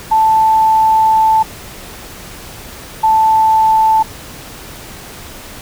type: tone pair in turn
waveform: sine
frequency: 880 / 880 Hz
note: A5 / A5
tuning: 0 / 0 cents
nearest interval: unison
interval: 0 cents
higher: neither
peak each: -7 dBFS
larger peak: neither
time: 0.11-1.43 / 3.03-4.03 s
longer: first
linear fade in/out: 10 ms
effects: pink hiss -32 dBFS RMS until 5.61 s